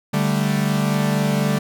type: chord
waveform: 45% pulse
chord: D suspended fourth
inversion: none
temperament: equal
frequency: 146.83 / 196 / 220 Hz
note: D3 / G3 / A3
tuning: 0 / 0 / 0 cents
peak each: -21 / -21 / -24 dBFS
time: 0.13-1.59 s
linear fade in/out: 10 ms
effects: none